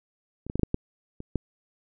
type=clicks; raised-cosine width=3 ms; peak=-27 / -19 / -14 / -14 / -7 / -11 / -24 / -12 dBFS; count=8; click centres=0.466 / 0.499 / 0.556 / 0.595 / 0.633 / 0.744 / 1.204 / 1.357 s; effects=none